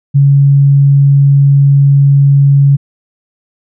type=tone; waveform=sine; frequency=140 Hz; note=C#3; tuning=18 cents sharp; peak=-3 dBFS; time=0.14-2.77 s; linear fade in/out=20 ms; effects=none